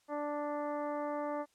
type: harmonic tone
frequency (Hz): 293.7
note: D4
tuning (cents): 0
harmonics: 1 / 2 / 3 / 4 / 5 / 6 / 7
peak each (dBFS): -40 / -37 / -41 / -44 / -55 / -54 / -57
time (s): 0.08-1.46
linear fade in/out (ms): 50
effects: white hiss -72 dBFS RMS until 1.54 s + low-pass 9000 Hz 12 dB/octave